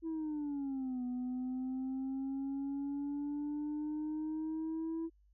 sine exponential two-way sweep, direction down then up, 329.6 to 247.3 to 329.6 Hz, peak -33 dBFS, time 0.02-5.1 s, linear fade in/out 50 ms, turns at 1.04 s, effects tanh soft clip ceiling -34 dBFS + added 50 Hz sine -64 dBFS peak until 5.33 s

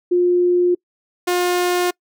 sine / sawtooth tone pair in turn, 355 / 356.5 Hz, F4 / F4, +28 / +36 cents, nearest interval unison, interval 8 cents, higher second, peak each -12 / -12 dBFS, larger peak neither, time 0.11-0.75 / 1.27-1.91 s, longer neither, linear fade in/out 10 ms, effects noise-tail reverb RT60 0.1 s tail -26 dB re dry

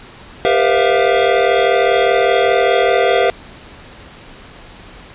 square tone cluster, 398.8 / 471.8 / 512 / 660 / 705 Hz, G4 / A#4 / C5 / E5 / F5, +30 / +21 / -38 / +2 / +16 cents, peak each -18 dBFS, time 0.45-3.3 s, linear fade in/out 0 ms, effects pink hiss -38 dBFS RMS until 5.14 s + resampled to 8000 Hz

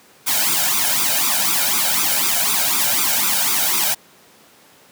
white noise with flanger, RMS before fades -18 dBFS, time 0.26-3.95 s, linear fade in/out 20 ms, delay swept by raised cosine 0.82 to 1.34 ms, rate 4 Hz, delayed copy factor +0.85, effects pink hiss -49 dBFS RMS until 4.91 s + high-pass 200 Hz 12 dB/octave

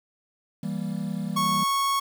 triangle chord, E diminished, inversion none, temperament equal, 164.81 / 196 / 233.1 Hz, E3 / G3 / Bb3, 0 / 0 / 0 cents, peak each -30 / -28 / -32 dBFS, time 0.63-1.64 s, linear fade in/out 5 ms
45% pulse tone, 1104 Hz, C#6, 7 cents flat, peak -22 dBFS, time 1.36-2 s, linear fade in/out 10 ms
effects 8-bit

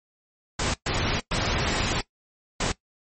pink noise bursts at uneven times, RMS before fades -25 dBFS, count 4, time 0.59-0.74 / 0.86-1.2 / 1.31-2.01 / 2.6-2.72 s, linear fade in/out 5 ms, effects noise-tail reverb RT60 0.1 s tail -18 dB re dry + MP3 32 kbps

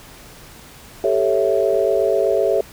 sine chord, A dominant seventh, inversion third, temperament equal, 392 / 440 / 554.4 / 659.3 Hz, G4 / A4 / C#5 / E5, 0 / 0 / 0 / 0 cents, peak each -20 dBFS, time 1.04-2.61 s, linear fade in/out 2 ms, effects pink hiss -42 dBFS RMS until 2.72 s

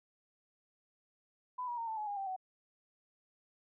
sine tone with pitch steps, 1000 / 959.8 / 921.3 / 884.2 / 848.7 / 814.6 / 781.9 / 750.5 Hz, B5 / B5 / A#5 / A5 / G#5 / G#5 / G5 / F#5, +21 / -50 / -21 / +8 / +37 / -34 / -5 / +24 cents, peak -36 dBFS, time 1.58-2.364 s, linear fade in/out 10 ms, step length 98 ms, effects none

